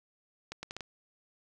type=accelerating click train; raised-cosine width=0.2 ms; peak=-22 dBFS; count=5; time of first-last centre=0.52-0.807 s; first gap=110 ms; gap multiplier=0.72; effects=none